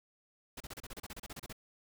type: noise bursts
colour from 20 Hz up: pink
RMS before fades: -45 dBFS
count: 15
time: 0.57-1.528 s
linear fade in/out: 5 ms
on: 34 ms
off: 32 ms
effects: none